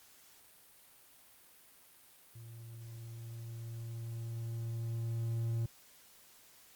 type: tone with level ramp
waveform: triangle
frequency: 115.1 Hz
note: A#2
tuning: 22 cents flat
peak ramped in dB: -46 to -29 dBFS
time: 2.35-5.66 s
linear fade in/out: 5 ms
effects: white hiss -61 dBFS RMS until 6.75 s + Opus 48 kbps